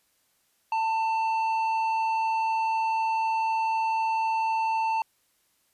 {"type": "tone with low-pass filter", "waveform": "square", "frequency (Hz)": 892, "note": "A5", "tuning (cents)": 23, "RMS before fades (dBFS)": -26, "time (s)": [0.72, 5.02], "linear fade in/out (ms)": 2, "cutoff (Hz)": 2300, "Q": 0.88, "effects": ["white hiss -69 dBFS RMS until 5.73 s", "resampled to 32000 Hz"]}